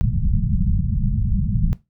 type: low-pass noise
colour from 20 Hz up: pink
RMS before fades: -19 dBFS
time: 0.01-1.73 s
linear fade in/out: 0 ms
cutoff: 210 Hz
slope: 96 dB/octave
effects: noise-tail reverb RT60 0.2 s tail -17 dB re dry